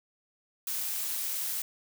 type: noise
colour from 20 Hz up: blue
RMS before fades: -33 dBFS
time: 0.67-1.62 s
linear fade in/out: 2 ms
effects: none